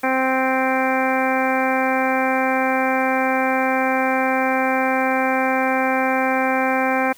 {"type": "harmonic tone", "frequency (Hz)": 261.6, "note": "C4", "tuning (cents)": 0, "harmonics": [1, 2, 3, 4, 5, 6, 7, 8, 9], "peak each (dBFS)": [-23, -23, -22, -27, -30, -26, -31, -31, -27], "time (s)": [0.03, 7.13], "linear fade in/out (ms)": 10, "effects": ["white hiss -49 dBFS RMS until 7.17 s"]}